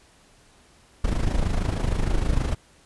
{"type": "noise with amplitude modulation", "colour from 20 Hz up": "brown", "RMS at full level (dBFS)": -20, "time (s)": [1.04, 2.55], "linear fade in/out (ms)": 5, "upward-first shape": "sine", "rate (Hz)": 26.4, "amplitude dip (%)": 65, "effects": ["pink hiss -56 dBFS RMS until 2.85 s", "resampled to 24000 Hz"]}